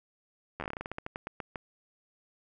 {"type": "slowing click train", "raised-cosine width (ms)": 0.5, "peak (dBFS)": -21, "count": 18, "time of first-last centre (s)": [0.6, 1.558], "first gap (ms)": 11, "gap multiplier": 1.18, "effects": []}